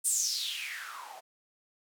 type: noise with band-pass filter sweep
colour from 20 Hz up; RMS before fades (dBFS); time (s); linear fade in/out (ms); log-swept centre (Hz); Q
blue; -34; 0.04-1.21; 20; 9300 to 650; 6.9
effects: none